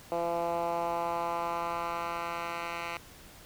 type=tone with band-pass filter sweep; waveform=10% pulse; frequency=170 Hz; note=F3; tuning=46 cents flat; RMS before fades=-33 dBFS; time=0.12-2.97 s; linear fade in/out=0 ms; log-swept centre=610 to 1900 Hz; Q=1.7; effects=pink hiss -52 dBFS RMS until 3.45 s